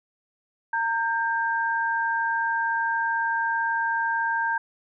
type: tone pair together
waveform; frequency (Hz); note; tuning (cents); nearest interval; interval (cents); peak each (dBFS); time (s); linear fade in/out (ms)
sine; 918 / 1584.6; A#5 / G6; -27 / +18; major sixth; 945; -25; 0.73-4.58; 5
effects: none